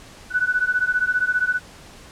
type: beating tone pair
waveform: sine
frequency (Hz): 1480 / 1495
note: F#6 / F#6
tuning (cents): 0 / +17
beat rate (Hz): 15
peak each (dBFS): -21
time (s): 0.3-1.6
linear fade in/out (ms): 50
effects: pink hiss -44 dBFS RMS until 2.11 s + low-pass 9000 Hz 12 dB/octave